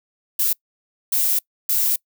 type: noise bursts at uneven times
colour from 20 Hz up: violet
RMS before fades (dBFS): -19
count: 3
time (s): 0.39-0.53 / 1.12-1.39 / 1.69-1.96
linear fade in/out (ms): 5
effects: noise-tail reverb RT60 0.1 s tail -25 dB re dry